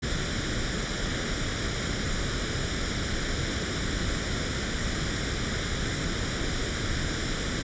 pink noise with comb filter, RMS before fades -29 dBFS, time 0.02-7.63 s, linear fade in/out 20 ms, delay 0.56 ms, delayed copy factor +0.65, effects resampled to 16000 Hz

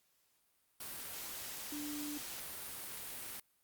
sine tone in noise, 294.6 Hz, D4, 6 cents sharp, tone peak -41 dBFS, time 1.72-2.18 s, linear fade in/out 5 ms, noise white, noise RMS -45 dBFS, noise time 0.8-3.4 s, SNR +1 dB, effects white hiss -75 dBFS RMS until 3.63 s + Opus 48 kbps

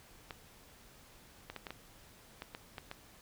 clicks, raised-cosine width 0.3 ms, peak -26 dBFS, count 9, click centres 0.308 / 1.5 / 1.563 / 1.668 / 1.706 / 2.421 / 2.549 / 2.782 / 2.914 s, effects pink hiss -59 dBFS RMS until 3.21 s

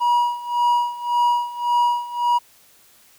triangle tone with tremolo, 962 Hz, B5, 46 cents flat, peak -12 dBFS, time 0-2.39 s, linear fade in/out 20 ms, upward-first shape sine, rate 1.8 Hz, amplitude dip 85%, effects white hiss -53 dBFS RMS until 3.18 s

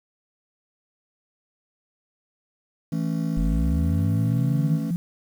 triangle chord, A major, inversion second, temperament just, 165 / 220 / 275 Hz, E3 / A3 / C#4, +2 / 0 / -14 cents, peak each -23 / -27 / -28 dBFS, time 2.92-4.91 s, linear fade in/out 5 ms
sine linear sweep, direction up, 41.2 to 174.61 Hz, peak -21 dBFS, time 3.37-4.96 s, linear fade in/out 0 ms
effects 8-bit

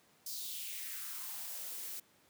blue noise with high-pass filter sweep, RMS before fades -43 dBFS, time 0.26-2 s, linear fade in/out 5 ms, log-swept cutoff 5200 to 270 Hz, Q 3, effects pink hiss -67 dBFS RMS until 2.29 s + high-pass 150 Hz 12 dB/octave

